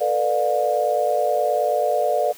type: chord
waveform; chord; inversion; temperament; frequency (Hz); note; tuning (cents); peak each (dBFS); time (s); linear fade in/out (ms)
sine; B half-diminished seventh; third; just; 444.5 / 493.9 / 592.7 / 711.2; A4 / B4 / D5 / F5; +18 / 0 / +16 / +31; -26 / -25 / -21 / -22; 0-2.33; 20
effects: white hiss -44 dBFS RMS until 2.37 s